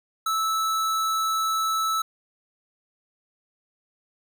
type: tone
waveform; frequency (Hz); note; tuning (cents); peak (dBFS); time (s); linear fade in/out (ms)
square; 1310; E6; -11; -23; 0.26-2.02; 5
effects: none